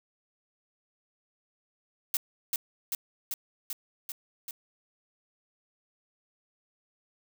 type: noise with echo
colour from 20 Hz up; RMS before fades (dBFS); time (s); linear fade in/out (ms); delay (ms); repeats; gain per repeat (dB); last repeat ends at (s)
blue; -27; 2.14-2.17; 2; 390; 6; -2; 4.51
effects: none